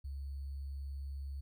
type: tone with sample-and-hold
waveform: sine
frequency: 69.1 Hz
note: C#2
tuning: 5 cents flat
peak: -39 dBFS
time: 0.04-1.41 s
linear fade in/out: 10 ms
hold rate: 4410 Hz
effects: none